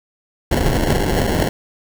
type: noise with sample-and-hold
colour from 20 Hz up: pink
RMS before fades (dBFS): -17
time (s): 0.51-1.49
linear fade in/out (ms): 5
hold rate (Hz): 1225
effects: none